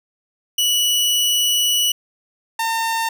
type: tone pair in turn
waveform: sawtooth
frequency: 2944 / 907.2 Hz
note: F#7 / A#5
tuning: -9 / -47 cents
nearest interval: octave + minor sixth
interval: 2038 cents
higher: first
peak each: -12 / -15 dBFS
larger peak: first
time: 0.58-1.92 / 2.59-3.09 s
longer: first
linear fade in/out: 5 ms
effects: none